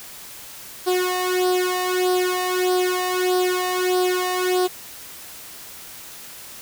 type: tone with flanger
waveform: sawtooth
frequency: 364.9 Hz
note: F#4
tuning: 24 cents flat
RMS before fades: -21 dBFS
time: 0.86-4.68 s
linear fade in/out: 20 ms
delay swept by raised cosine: 0.21 to 1.08 ms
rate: 1.6 Hz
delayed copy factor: +0.85
effects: white hiss -39 dBFS RMS until 6.61 s